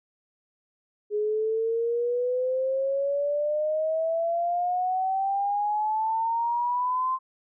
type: exponential sweep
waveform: sine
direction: up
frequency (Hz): 415.3 to 1048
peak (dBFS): -23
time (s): 1.1-7.19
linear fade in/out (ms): 50
effects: none